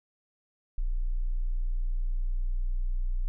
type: tone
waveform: sine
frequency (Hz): 30.12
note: B0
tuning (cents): -42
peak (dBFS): -25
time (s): 0.78-3.28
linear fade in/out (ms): 0
effects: none